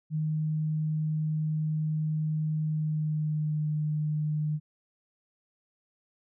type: tone with pitch glide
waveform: sine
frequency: 155 to 152.07 Hz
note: D#3 to D#3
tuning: -6 to -39 cents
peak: -26 dBFS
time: 0.1-4.6 s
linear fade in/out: 50 ms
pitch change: -33 cents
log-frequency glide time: 2.64-3.66 s
effects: none